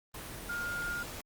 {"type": "tone in noise", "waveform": "sine", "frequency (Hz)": 1415, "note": "F6", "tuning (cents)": 22, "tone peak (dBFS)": -34, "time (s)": [0.49, 1.03], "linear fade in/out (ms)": 5, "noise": "pink", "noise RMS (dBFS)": -43, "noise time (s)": [0.14, 1.21], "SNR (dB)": 6, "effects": ["Opus 24 kbps"]}